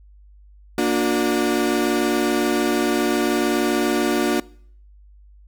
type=chord; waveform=35% pulse; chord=Bb augmented; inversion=none; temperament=equal with one note detuned; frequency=233.1 / 293.7 / 360.7 Hz; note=Bb3 / D4 / F#4; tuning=0 / 0 / -44 cents; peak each=-22 / -20 / -20 dBFS; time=0.78-4.4 s; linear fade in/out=2 ms; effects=noise-tail reverb RT60 0.6 s tail -23 dB re dry + added 50 Hz sine -45 dBFS peak until 5.47 s